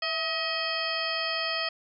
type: harmonic tone with a mistuned harmonic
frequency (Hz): 635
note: D#5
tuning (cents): +35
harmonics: 1 / 2 / 3 / 4 / 5 / 7 / 8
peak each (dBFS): -35 / -35 / -35 / -35 / -35 / -35 / -35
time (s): 0.02-1.69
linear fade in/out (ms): 5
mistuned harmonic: 1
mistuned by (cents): +62
effects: none